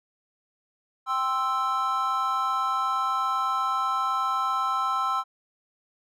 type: chord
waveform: triangle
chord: C major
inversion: second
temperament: equal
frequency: 784 / 1046.5 / 1318.5 Hz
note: G5 / C6 / E6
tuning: 0 / 0 / 0 cents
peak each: -30 / -26 / -24 dBFS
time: 1.06-5.24 s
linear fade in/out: 50 ms
effects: none